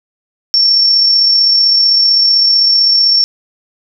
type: tone with amplitude modulation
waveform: sine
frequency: 5450 Hz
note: F8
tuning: 43 cents flat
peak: -5 dBFS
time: 0.54-3.24 s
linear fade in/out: 0 ms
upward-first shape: sine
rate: 35.7 Hz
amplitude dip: 30%
effects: none